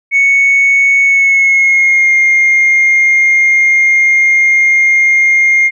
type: tone with pitch glide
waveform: sine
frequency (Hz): 2217 to 2123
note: C#7 to C7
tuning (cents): 0 to +25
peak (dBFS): -4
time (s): 0.11-5.71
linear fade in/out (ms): 50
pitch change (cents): -75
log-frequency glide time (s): 1.03-2.12
effects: tanh soft clip ceiling -3 dBFS